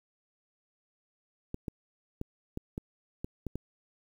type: clicks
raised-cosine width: 3 ms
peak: -22 dBFS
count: 8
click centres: 1.544 / 1.682 / 2.214 / 2.574 / 2.779 / 3.245 / 3.467 / 3.556 s
effects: 9-bit